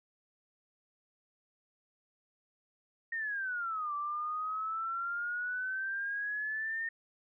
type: exponential two-way sweep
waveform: sine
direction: down then up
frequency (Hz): 1864.7 to 1162 to 1835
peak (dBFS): -33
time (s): 3.12-6.89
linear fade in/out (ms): 5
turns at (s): 3.94
effects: none